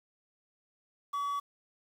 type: tone with quantisation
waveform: triangle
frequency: 1137 Hz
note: C#6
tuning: 44 cents sharp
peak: -29 dBFS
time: 1.13-1.4 s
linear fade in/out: 10 ms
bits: 9
effects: none